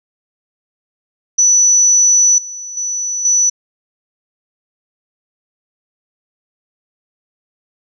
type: tone with level steps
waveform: sine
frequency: 5950 Hz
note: F#8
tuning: 9 cents sharp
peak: -7 / -25 / -17 / -9 dBFS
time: 1.38-3.5 s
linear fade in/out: 10 ms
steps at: 2.38 / 2.77 / 3.25 s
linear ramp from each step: 2 ms
effects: none